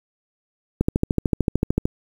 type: click train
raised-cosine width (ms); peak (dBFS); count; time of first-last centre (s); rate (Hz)
3; -5; 15; 0.81-1.855; 13.4
effects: 7-bit